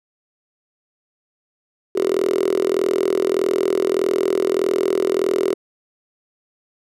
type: tone with high-pass filter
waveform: 5% pulse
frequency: 41.64 Hz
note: E1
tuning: 18 cents sharp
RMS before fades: -19 dBFS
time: 1.95-5.54 s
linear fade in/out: 10 ms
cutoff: 390 Hz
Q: 9.2
effects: resampled to 32000 Hz